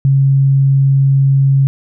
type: tone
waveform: sine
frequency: 136.6 Hz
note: C#3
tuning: 25 cents flat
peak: -7 dBFS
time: 0.05-1.67 s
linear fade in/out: 0 ms
effects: none